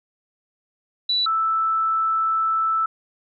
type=tone pair in turn; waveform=sine; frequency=3951 / 1318.5 Hz; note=B7 / E6; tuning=0 / 0 cents; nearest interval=octave + perfect fifth; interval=1900 cents; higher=first; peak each=-18 dBFS; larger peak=neither; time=1.09-1.26 / 1.26-2.86 s; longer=second; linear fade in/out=5 ms; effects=none